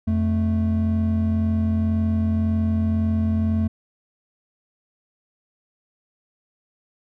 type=tone pair together; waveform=triangle; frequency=87.2 / 219.7 Hz; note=F2 / A3; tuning=-2 / -2 cents; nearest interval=octave + major third; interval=1600 cents; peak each=-19 dBFS; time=0.07-3.68 s; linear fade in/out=10 ms; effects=none